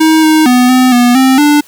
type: tone with pitch steps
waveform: square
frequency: 316.9 / 312.7 / 248.7 / 254.9 / 243.3 / 262.6 / 294.3 Hz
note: D#4 / D#4 / B3 / C4 / B3 / C4 / D4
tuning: +32 / +9 / +12 / -45 / -26 / +6 / +4 cents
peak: -5 dBFS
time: 0-1.61 s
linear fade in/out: 10 ms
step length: 230 ms
effects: white hiss -41 dBFS RMS until 1.67 s